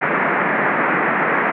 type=band-pass noise; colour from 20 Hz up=white; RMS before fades=-18 dBFS; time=0.01-1.52 s; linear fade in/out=20 ms; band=150 to 2100 Hz; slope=48 dB/octave; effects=none